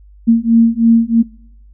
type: beating tone pair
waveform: sine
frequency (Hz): 228 / 231.1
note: A#3 / A#3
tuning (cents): -38 / -15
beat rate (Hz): 3.1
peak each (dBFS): -10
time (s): 0.27-1.23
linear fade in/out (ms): 20
effects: noise-tail reverb RT60 0.8 s tail -25 dB re dry + added 50 Hz sine -39 dBFS peak until 1.73 s